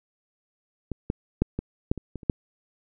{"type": "clicks", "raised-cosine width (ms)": 3, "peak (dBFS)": [-17, -12, -7, -15, -8, -21, -21, -30, -7], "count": 9, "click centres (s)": [0.917, 1.101, 1.42, 1.59, 1.915, 1.977, 2.157, 2.232, 2.298], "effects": []}